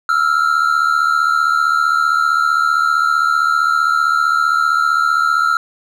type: tone pair together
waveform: triangle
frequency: 1320.6 / 1396 Hz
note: E6 / F6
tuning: +3 / -1 cents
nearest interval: minor second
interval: 96 cents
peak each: -13 dBFS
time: 0.09-5.57 s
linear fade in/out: 2 ms
effects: none